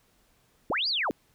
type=linear two-way sweep; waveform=sine; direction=up then down; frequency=174.61 to 4978 to 174.61 Hz; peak=-25 dBFS; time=0.7-1.11 s; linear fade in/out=0 ms; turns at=0.88 s; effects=pink hiss -66 dBFS RMS until 1.34 s